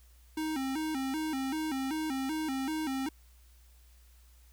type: tone with vibrato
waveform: square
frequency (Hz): 288.8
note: D4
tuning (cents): -29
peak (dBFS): -32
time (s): 0.37-3.09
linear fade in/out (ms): 5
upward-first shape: square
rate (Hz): 2.6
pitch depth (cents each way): 140
effects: added 60 Hz sine -56 dBFS peak until 4.52 s + white hiss -66 dBFS RMS until 4.52 s